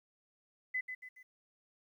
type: tone with echo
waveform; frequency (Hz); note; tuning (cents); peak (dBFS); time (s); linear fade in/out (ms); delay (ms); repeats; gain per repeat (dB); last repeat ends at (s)
sine; 2014; B6; +33; -32; 0.74-0.81; 10; 140; 3; -7; 1.23
effects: 12-bit